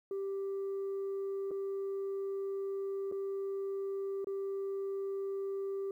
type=tone with dropouts; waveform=sine; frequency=392 Hz; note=G4; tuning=in tune; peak=-32 dBFS; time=0.11-5.91 s; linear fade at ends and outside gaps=2 ms; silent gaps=1.509-1.514 / 3.115-3.122 / 4.245-4.27 s; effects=tanh soft clip ceiling -33 dBFS + 12-bit